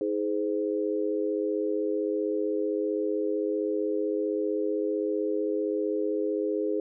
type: tone cluster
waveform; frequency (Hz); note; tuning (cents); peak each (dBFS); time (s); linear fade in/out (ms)
sine; 317 / 418.4 / 514; D#4 / G#4 / C5; +32 / +13 / -31; -30 / -28 / -32; 0.01-6.8; 2
effects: none